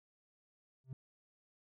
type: tone with exponential growth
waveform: triangle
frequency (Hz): 131.1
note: C3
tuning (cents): +4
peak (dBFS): -35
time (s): 0.84-0.93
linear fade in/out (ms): 2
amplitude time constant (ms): 19
effects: tanh soft clip ceiling -34 dBFS